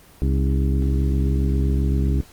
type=harmonic tone with a mistuned harmonic; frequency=67.6 Hz; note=C#2; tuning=43 cents flat; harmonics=1 / 2 / 3 / 4 / 5 / 6; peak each=-18 / -24 / -28 / -30 / -32 / -34 dBFS; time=0.22-2.21 s; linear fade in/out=0 ms; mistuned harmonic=5; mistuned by=-93 cents; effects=pink hiss -49 dBFS RMS until 2.32 s + Opus 24 kbps